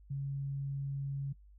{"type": "tone", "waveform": "sine", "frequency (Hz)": 138.59, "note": "C#3", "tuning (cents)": 0, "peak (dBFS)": -34, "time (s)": [0.1, 1.33], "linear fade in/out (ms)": 10, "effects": ["noise-tail reverb RT60 0.1 s tail -21 dB re dry", "added 50 Hz sine -55 dBFS peak until 1.58 s"]}